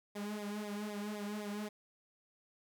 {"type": "tone with flanger", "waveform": "sawtooth", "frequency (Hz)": 207.7, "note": "G#3", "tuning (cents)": 0, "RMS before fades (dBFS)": -41, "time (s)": [0.15, 1.69], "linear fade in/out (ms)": 10, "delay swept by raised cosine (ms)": [0.68, 3.38], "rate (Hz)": 3.9, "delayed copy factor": -1, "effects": []}